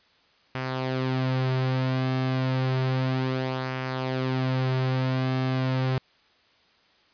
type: tone with flanger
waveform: sawtooth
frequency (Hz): 130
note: C3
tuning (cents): -11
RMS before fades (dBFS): -26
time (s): 0.55-5.98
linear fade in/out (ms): 0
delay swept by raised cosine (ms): 0.24 to 5.64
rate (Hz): 0.31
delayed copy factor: -0.5
effects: white hiss -61 dBFS RMS until 7.13 s + resampled to 11025 Hz